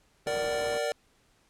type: low-pass noise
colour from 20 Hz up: white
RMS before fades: -43 dBFS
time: 0.26-0.78 s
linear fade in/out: 5 ms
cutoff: 790 Hz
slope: 12 dB/octave
type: chord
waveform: square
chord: Bb augmented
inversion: none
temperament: equal with one note detuned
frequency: 466.2 / 587.3 / 752.9 Hz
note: Bb4 / D5 / F#5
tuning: 0 / 0 / +30 cents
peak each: -33 / -31 / -37 dBFS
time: 0.27-0.92 s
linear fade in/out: 0 ms
effects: pink hiss -66 dBFS RMS until 1.49 s + low-pass 10000 Hz 12 dB/octave